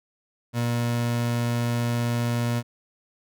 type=tone; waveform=30% pulse; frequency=119 Hz; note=A#2; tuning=36 cents sharp; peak=-20 dBFS; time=0.53-2.63 s; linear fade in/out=50 ms; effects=none